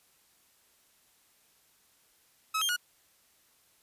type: tone with pitch steps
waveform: sawtooth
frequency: 1285 / 3194 / 1449 Hz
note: E6 / G7 / F#6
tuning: -45 / +32 / -37 cents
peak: -24 dBFS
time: 2.54-2.765 s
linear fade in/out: 10 ms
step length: 75 ms
effects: white hiss -66 dBFS RMS until 3.82 s + resampled to 32000 Hz